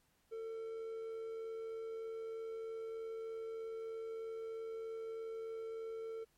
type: tone with amplitude modulation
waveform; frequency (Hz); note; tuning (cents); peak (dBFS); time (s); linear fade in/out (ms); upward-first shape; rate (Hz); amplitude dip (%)
triangle; 449.1; A4; +35; -38; 0.31-6.25; 20; sine; 83.2; 30
effects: pink hiss -75 dBFS RMS until 6.37 s + MP3 64 kbps